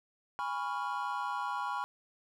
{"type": "chord", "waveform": "triangle", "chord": "C# dominant seventh", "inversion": "second", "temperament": "equal with one note detuned", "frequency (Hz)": [823, 987.8, 1108.7, 1396.9], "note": ["G#5", "B5", "C#6", "E#6"], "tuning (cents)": [-16, 0, 0, 0], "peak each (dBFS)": [-37, -35, -37, -39], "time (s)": [0.39, 1.84], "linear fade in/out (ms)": 0, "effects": []}